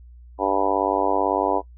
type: harmonic tone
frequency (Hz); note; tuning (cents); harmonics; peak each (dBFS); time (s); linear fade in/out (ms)
98; G2; 0; 3 / 4 / 5 / 6 / 7 / 8 / 9 / 10; -27 / -27 / -27 / -27 / -27 / -27 / -27 / -27; 0.38-1.62; 50
effects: noise-tail reverb RT60 0.1 s tail -18 dB re dry + added 60 Hz sine -42 dBFS peak until 1.77 s